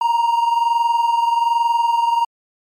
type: tone pair together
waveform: triangle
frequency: 932.3 / 953.5 Hz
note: A#5 / A#5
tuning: 0 / +39 cents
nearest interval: unison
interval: 39 cents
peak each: -13 / -19 dBFS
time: 0.01-2.25 s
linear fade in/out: 5 ms
effects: MP3 96 kbps